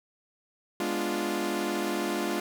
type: chord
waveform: sawtooth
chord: G# diminished seventh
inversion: none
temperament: equal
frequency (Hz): 207.7 / 246.9 / 293.7 / 349.2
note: G#3 / B3 / D4 / F4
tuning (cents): 0 / 0 / 0 / 0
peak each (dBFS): -30 / -33 / -30 / -27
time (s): 0.8-2.4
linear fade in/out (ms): 2
effects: none